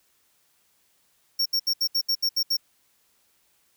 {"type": "tone bursts", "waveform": "square", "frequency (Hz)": 5510, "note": "F8", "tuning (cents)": -24, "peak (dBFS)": -21, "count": 9, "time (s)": [1.39, 2.57], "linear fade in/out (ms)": 10, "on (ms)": 68, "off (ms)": 71, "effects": ["white hiss -66 dBFS RMS until 3.76 s"]}